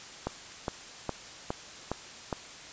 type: click train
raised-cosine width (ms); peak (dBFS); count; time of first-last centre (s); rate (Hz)
1; -16; 6; 0.27-2.328; 2.43
effects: white hiss -46 dBFS RMS until 2.72 s + resampled to 16000 Hz